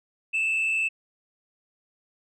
sine tone with frequency modulation, 2637 Hz, E7, in tune, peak -20 dBFS, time 0.33-0.89 s, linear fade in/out 20 ms, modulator 78.6 Hz, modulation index 0.71, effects tanh soft clip ceiling -21 dBFS

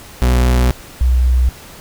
40% pulse / sine tone pair in turn, 61.74 / 62.53 Hz, B1 / B1, 0 / +22 cents, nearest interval unison, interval 22 cents, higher second, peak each -9 dBFS, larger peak neither, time 0.22-0.71 / 1.01-1.49 s, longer first, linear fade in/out 0 ms, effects pink hiss -37 dBFS RMS until 1.8 s

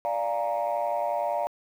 sine chord, Bb dominant seventh, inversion first, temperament equal, 587.3 / 698.5 / 830.6 / 932.3 Hz, D5 / F5 / Ab5 / Bb5, 0 / 0 / 0 / 0 cents, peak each -28 / -28 / -34 / -30 dBFS, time 0.05-1.47 s, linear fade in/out 0 ms, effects tanh soft clip ceiling -19 dBFS + 9-bit

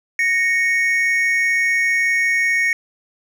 triangle tone pair together, 1862 / 2217 Hz, A#6 / C#7, -2 / 0 cents, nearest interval minor third, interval 302 cents, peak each -16 dBFS, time 0.19-2.73 s, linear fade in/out 2 ms, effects none

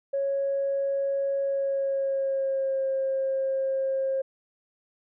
sine tone with pitch glide, 552 to 535.4 Hz, C#5 to C5, -7 to +40 cents, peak -23 dBFS, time 0.13-4.22 s, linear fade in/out 10 ms, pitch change -53 cents, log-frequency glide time 1.42-2.86 s, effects tanh soft clip ceiling -19 dBFS

